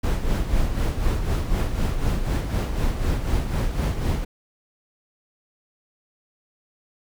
brown noise with tremolo, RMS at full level -20 dBFS, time 0.03-4.25 s, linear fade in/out 10 ms, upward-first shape sine, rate 4 Hz, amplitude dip 55%, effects none

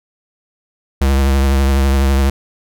square tone with vibrato, 68 Hz, C#2, 33 cents flat, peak -11 dBFS, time 1.01-2.3 s, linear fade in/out 5 ms, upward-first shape triangle, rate 12 Hz, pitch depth 47 cents each way, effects none

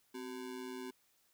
square ring-modulated tone, 318 Hz, D#4, 38 cents sharp, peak -40 dBFS, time 0.14-0.91 s, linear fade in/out 10 ms, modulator 58.9 Hz, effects white hiss -73 dBFS RMS until 1.33 s

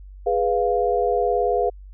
sine chord, F diminished, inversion first, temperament equal, 415.3 / 493.9 / 698.5 Hz, Ab4 / Cb5 / F5, 0 / 0 / 0 cents, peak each -22 dBFS, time 0.26-1.7 s, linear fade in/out 10 ms, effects added 48 Hz sine -38 dBFS peak until 1.93 s

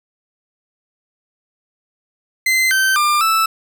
40% pulse tone with pitch steps, 2063 / 1548 / 1196 / 1317 Hz, C7 / G6 / D6 / E6, -25 / -22 / +31 / -2 cents, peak -12 dBFS, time 2.46-3.46 s, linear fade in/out 5 ms, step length 250 ms, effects none

